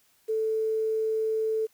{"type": "tone with quantisation", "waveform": "sine", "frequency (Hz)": 440, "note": "A4", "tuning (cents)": 0, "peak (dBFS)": -24, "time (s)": [0.28, 1.67], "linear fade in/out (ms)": 20, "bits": 9, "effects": ["white hiss -65 dBFS RMS until 1.73 s"]}